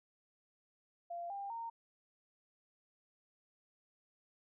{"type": "tone with pitch steps", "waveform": "sine", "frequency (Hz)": [690, 797.2, 921], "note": ["F5", "G5", "A#5"], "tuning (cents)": [-21, 29, -21], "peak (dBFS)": -40, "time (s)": [1.1, 1.7], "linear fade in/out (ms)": 10, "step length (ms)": 200, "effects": []}